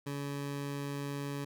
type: tone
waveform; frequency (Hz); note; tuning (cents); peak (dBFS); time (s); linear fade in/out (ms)
20% pulse; 141.7; C#3; +38; -31; 0.06-1.45; 10
effects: none